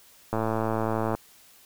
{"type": "click train", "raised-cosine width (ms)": 1, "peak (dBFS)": -13, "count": 92, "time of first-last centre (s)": [0.33, 1.15], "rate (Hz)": 111, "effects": ["white hiss -55 dBFS RMS until 1.65 s"]}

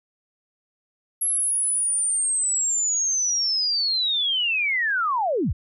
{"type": "linear sweep", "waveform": "sine", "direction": "down", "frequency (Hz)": [11260, 34.65], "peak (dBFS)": -20, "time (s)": [1.21, 5.53], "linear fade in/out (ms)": 10, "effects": []}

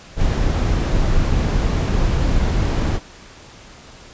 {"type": "noise", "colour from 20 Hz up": "brown", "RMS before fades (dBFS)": -17, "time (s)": [0.16, 3], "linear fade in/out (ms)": 50, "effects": ["pink hiss -42 dBFS RMS until 4.13 s", "resampled to 16000 Hz"]}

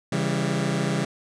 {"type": "chord", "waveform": "sawtooth", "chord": "C# diminished", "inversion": "none", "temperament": "just", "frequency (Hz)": [138.59, 166.31, 199.57], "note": ["C#3", "E3", "G3"], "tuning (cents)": [0, 16, 31], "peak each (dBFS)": -23, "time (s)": [0.12, 1.05], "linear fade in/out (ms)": 5, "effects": ["resampled to 22050 Hz"]}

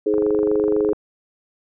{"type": "harmonic tone", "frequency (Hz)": 105.2, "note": "G#2", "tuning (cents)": 23, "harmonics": [3, 4, 5], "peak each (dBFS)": [-22, -17, -27], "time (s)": [0.06, 0.93], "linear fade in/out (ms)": 5}
{"type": "click train", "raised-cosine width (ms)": 1, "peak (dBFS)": -18, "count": 20, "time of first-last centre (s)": [0.14, 0.932], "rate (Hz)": 24}
{"effects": []}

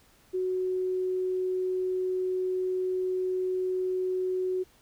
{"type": "tone", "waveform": "sine", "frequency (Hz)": 370, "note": "F#4", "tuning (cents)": 0, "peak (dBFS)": -26, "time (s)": [0.33, 4.64], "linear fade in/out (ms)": 20, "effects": ["pink hiss -61 dBFS RMS until 4.81 s"]}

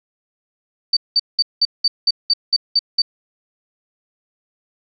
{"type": "tone bursts", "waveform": "sine", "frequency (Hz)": 4597, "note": "D8", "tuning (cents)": -38, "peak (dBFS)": -11, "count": 10, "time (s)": [0.93, 3.02], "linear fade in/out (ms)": 5, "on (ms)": 38, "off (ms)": 190, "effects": []}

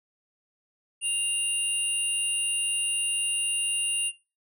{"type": "tone pair together", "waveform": "sine", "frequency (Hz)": [2794, 9398], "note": ["F7", "D9"], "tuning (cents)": [0, 0], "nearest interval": "octave + major sixth", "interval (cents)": 2100, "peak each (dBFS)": -26, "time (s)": [1.01, 4.12], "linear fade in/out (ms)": 50, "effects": ["noise-tail reverb RT60 0.3 s tail -20 dB re dry", "tanh soft clip ceiling -21 dBFS"]}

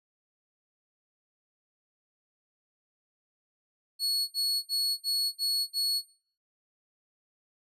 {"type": "tone bursts", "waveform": "40% pulse", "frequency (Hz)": 4369, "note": "C#8", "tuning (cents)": -26, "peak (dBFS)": -25, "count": 6, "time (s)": [3.99, 6.02], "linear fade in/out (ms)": 50, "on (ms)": 290, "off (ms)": 58, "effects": ["noise-tail reverb RT60 0.5 s tail -19 dB re dry", "resampled to 32000 Hz"]}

